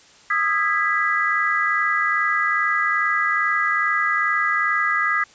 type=chord; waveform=sine; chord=E major seventh; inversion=third; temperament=just; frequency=1236.1 / 1318.5 / 1648.1 / 1977.8 Hz; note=D#6 / E6 / G#6 / B6; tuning=-12 / 0 / -14 / +2 cents; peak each=-22 / -28 / -23 / -22 dBFS; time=0.3-5.24 s; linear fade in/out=5 ms; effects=white hiss -50 dBFS RMS until 5.34 s + resampled to 16000 Hz